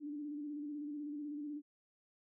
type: tone with vibrato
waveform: sine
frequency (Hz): 294.3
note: D4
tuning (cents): +4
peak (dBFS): -40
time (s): 0-1.62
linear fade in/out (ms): 50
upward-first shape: square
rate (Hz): 16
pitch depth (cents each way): 37
effects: none